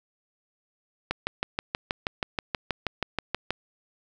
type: click train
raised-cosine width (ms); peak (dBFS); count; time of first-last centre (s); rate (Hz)
0.3; -10; 16; 1.11-3.506; 6.26
effects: none